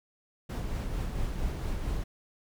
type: noise with tremolo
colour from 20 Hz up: brown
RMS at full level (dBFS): -31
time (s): 0.49-2.04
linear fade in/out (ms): 10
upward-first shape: sine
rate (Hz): 4.4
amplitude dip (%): 30
effects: none